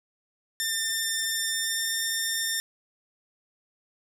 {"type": "tone with pitch glide", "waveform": "10% pulse", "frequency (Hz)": [1797, 1808.5], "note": ["A6", "A6"], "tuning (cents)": [36, 47], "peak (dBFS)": -17, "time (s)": [0.6, 2.6], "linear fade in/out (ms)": 0, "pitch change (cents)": 11, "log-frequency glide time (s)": [1.44, 1.95], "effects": []}